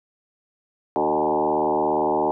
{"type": "tone with frequency modulation", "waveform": "sine", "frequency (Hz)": 610, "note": "D#5", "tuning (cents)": -34, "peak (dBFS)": -18, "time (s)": [0.96, 2.31], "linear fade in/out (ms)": 0, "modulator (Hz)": 77.3, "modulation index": 4.2, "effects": []}